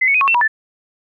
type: tone with pitch steps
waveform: sine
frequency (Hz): 2041 / 2215 / 2507 / 1101 / 2697 / 966 / 1759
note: C7 / C#7 / D#7 / C#6 / E7 / B5 / A6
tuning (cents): -44 / -2 / +12 / -12 / +39 / -39 / -1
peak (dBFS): -11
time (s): 0.01-0.479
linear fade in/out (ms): 10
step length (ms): 67
effects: none